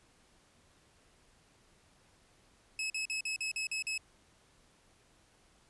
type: tone bursts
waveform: sawtooth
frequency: 2582 Hz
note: E7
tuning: 37 cents flat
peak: -30 dBFS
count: 8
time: 2.79-3.978 s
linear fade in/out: 2 ms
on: 110 ms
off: 44 ms
effects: pink hiss -66 dBFS RMS until 5.69 s + resampled to 24000 Hz